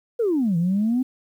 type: exponential two-way sweep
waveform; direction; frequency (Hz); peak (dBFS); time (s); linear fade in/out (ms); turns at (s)
sine; down then up; 493.6 to 163.6 to 263.5; -17; 0.19-1.03; 10; 0.57
effects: tanh soft clip ceiling -14 dBFS + 9-bit